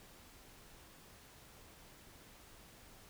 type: silence
effects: pink hiss -59 dBFS RMS until 3.09 s